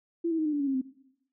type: tone with pitch steps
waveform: sine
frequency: 337.1 / 324.9 / 313.1 / 301.7 / 290.8 / 280.2 / 270 / 260.2 Hz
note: E4 / E4 / D#4 / D4 / D4 / C#4 / C#4 / C4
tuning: +39 / -25 / +11 / +47 / -17 / +19 / -45 / -9 cents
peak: -25 dBFS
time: 0.24-0.816 s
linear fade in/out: 10 ms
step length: 72 ms
effects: noise-tail reverb RT60 0.8 s tail -18 dB re dry